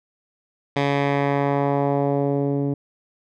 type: tone with low-pass filter sweep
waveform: 10% pulse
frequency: 141.2 Hz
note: C#3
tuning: 32 cents sharp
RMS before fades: -21 dBFS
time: 0.76-2.74 s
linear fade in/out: 5 ms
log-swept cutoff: 3400 to 300 Hz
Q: 1.1
effects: none